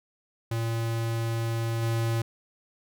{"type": "tone with level steps", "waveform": "square", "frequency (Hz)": 114.6, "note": "A#2", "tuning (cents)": -29, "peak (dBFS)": [-27, -25], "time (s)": [0.51, 2.22], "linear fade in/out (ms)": 5, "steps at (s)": 1.82, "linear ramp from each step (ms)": 10, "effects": []}